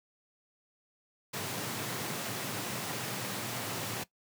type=high-pass noise; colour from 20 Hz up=pink; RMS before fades=-37 dBFS; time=1.33-4.04 s; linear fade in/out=10 ms; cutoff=100 Hz; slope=96 dB/octave; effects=noise-tail reverb RT60 0.1 s tail -18 dB re dry